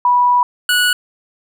sine / 25% pulse tone pair in turn, 980 / 1468.3 Hz, B5 / F#6, -14 / -14 cents, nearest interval perfect fifth, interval 700 cents, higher second, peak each -9 / -8 dBFS, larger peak second, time 0.05-0.43 / 0.69-0.93 s, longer first, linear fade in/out 2 ms, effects none

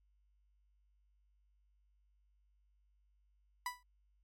30% pulse tone with exponential decay, 987.8 Hz, B5, in tune, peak -31 dBFS, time 3.66-3.83 s, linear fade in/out 2 ms, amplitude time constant 36 ms, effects added 50 Hz sine -70 dBFS peak until 4.23 s + MP3 64 kbps

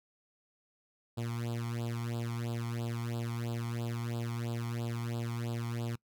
sawtooth tone with flanger, 117.4 Hz, A#2, 13 cents sharp, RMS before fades -36 dBFS, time 1.17-5.96 s, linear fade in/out 10 ms, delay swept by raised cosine 0.24 to 0.93 ms, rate 3 Hz, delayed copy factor +0.95, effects noise-tail reverb RT60 0.1 s tail -24 dB re dry

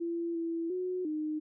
sine tone with pitch steps, 338.4 / 332.5 / 365.6 / 307.2 Hz, E4 / E4 / F#4 / D#4, +45 / +15 / -21 / -22 cents, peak -31 dBFS, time 0-1.4 s, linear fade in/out 20 ms, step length 350 ms, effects none

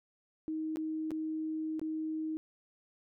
sine tone with dropouts, 314.6 Hz, D#4, 19 cents sharp, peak -33 dBFS, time 0.48-2.37 s, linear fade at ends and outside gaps 0 ms, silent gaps 0.759-0.77 / 1.107-1.116 / 1.795-1.815 s, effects none

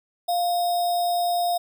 sine tone with sample-and-hold, 700 Hz, F5, 4 cents sharp, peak -20 dBFS, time 0.28-1.58 s, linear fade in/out 10 ms, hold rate 4410 Hz, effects none

